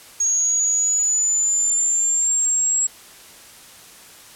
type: exponential sweep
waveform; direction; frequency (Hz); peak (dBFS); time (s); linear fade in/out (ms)
sine; up; 6590 to 7670; -16; 0.2-2.87; 5
effects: white hiss -44 dBFS RMS until 4.35 s + low-pass 12000 Hz 12 dB/octave